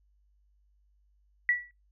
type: tone with exponential decay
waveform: sine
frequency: 1948 Hz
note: B6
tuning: 24 cents flat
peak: -19 dBFS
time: 1.49-1.71 s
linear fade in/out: 1 ms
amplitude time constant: 47 ms
effects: noise-tail reverb RT60 0.2 s tail -22 dB re dry + added 50 Hz sine -64 dBFS peak until 1.91 s